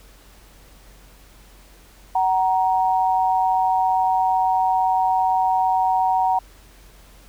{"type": "tone pair together", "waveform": "sine", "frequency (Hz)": [751.3, 937], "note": ["F#5", "A#5"], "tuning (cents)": [26, 9], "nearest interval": "major third", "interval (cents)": 383, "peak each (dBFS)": [-18, -20], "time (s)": [2.15, 6.39], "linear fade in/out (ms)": 5, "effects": ["added 46 Hz sine -47 dBFS peak until 7.28 s", "pink hiss -51 dBFS RMS until 7.28 s"]}